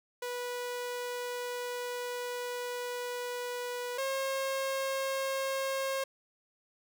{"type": "tone pair in turn", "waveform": "sawtooth", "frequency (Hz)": [490, 538.2], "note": ["B4", "C5"], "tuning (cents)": [-14, 49], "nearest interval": "major second", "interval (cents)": 163, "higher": "second", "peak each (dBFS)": [-31, -27], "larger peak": "second", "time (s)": [[0.22, 3.98], [3.98, 6.04]], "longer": "first", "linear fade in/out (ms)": 5, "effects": []}